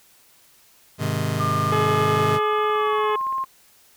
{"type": "chord", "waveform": "sawtooth", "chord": "Ab major", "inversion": "none", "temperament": "just", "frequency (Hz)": [103.83, 129.78, 155.74], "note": ["Ab2", "C3", "Eb3"], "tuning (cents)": [0, -14, 2], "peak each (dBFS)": -22, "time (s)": [0.98, 2.4], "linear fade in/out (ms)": 50}
{"type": "tone with pitch glide", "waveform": "sine", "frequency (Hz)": [1200, 1062.9], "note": ["D6", "C6"], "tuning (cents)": [37, 27], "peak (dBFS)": -22, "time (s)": [1.39, 3.45], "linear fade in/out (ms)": 20, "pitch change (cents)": -210, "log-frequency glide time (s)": [2.71, 3.12]}
{"type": "harmonic tone", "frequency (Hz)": 424.9, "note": "G#4", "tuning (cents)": 40, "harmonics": [1, 2, 3, 4, 5, 6, 7, 8], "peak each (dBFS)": [-22, -28, -32, -34, -36, -38, -39, -40], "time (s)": [1.72, 3.16], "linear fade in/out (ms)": 5}
{"type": "click train", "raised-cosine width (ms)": 0.5, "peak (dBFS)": -28, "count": 17, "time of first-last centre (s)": [2.53, 3.439], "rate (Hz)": 17.6}
{"effects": ["white hiss -55 dBFS RMS until 3.96 s"]}